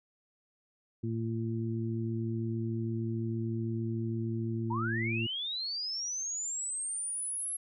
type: harmonic tone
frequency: 113.6 Hz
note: A#2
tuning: 44 cents flat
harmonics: 1 / 2 / 3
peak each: -33 / -36 / -38 dBFS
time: 1.03-5.27 s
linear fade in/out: 10 ms
type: linear sweep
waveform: sine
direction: up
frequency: 869 to 11175 Hz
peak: -33 dBFS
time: 4.7-7.57 s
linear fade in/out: 10 ms
effects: none